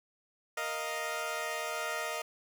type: chord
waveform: 15% pulse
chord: Bb suspended fourth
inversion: none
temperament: equal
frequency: 466.2 / 622.3 / 698.5 Hz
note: Bb4 / Eb5 / F5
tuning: 0 / 0 / 0 cents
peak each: -34 / -30 / -33 dBFS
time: 0.57-2.22 s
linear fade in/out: 5 ms
effects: none